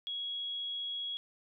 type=tone; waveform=sine; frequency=3325 Hz; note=G#7; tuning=1 cent sharp; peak=-35 dBFS; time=0.07-1.17 s; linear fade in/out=0 ms; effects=none